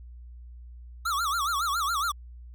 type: tone with vibrato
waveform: square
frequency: 1244.5 Hz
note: D#6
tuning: in tune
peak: -26 dBFS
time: 1.05-2.12 s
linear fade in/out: 10 ms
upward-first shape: sine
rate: 7.2 Hz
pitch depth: 210 cents each way
effects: added 60 Hz sine -42 dBFS peak until 2.54 s